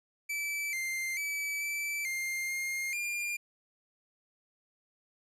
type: tone with pitch steps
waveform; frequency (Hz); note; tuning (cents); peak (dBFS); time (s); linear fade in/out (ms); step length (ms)
45% pulse; 2314 / 2096 / 2298 / 2320 / 2109 / 2123 / 2402; D7 / C7 / D7 / D7 / C7 / C7 / D7; -26 / +2 / -38 / -22 / +13 / +25 / +38; -32; 0.29-3.37; 10; 440
effects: resampled to 32000 Hz